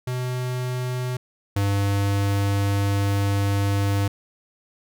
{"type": "tone pair in turn", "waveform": "square", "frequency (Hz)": [125.9, 99.93], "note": ["B2", "G2"], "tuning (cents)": [34, 34], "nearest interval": "major third", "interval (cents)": 400, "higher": "first", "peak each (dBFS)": [-25, -20], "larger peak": "second", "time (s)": [[0.07, 1.17], [1.56, 4.08]], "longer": "second", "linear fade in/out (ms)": 5, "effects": []}